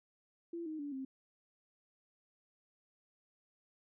sine tone with pitch steps, 338.7 / 312.4 / 288.1 / 265.7 Hz, E4 / D#4 / D4 / C4, +47 / +7 / -33 / +27 cents, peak -39 dBFS, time 0.53-1.05 s, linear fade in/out 5 ms, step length 130 ms, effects none

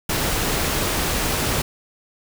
pink noise, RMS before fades -22 dBFS, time 0.09-1.62 s, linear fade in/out 5 ms, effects none

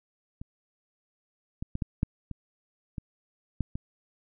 clicks, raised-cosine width 5 ms, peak -27 / -21 / -19 / -16 / -12 / -24 / -22 / -15 / -21 dBFS, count 9, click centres 0.415 / 1.625 / 1.754 / 1.822 / 2.031 / 2.313 / 2.982 / 3.607 / 3.755 s, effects none

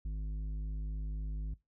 sine tone with tanh clipping, 51.91 Hz, G#1, in tune, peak -36 dBFS, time 0.05-1.54 s, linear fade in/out 5 ms, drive 9 dB, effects noise-tail reverb RT60 0.2 s tail -20 dB re dry

